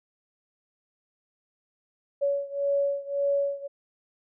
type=beating tone pair; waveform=sine; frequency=562 / 563.8 Hz; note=C#5 / C#5; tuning=+24 / +29 cents; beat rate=1.8 Hz; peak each=-26 / -28 dBFS; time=2.21-3.68 s; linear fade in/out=20 ms; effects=none